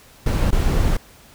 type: noise with dropouts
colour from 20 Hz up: brown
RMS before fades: -17 dBFS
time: 0.26-0.97 s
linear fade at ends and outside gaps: 5 ms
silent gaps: 0.507-0.525 s
effects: pink hiss -48 dBFS RMS until 1.34 s